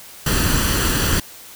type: noise with comb filter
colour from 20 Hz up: pink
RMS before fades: -18 dBFS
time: 0.26-1.2 s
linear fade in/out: 5 ms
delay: 0.67 ms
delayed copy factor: +0.6
effects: white hiss -40 dBFS RMS until 1.55 s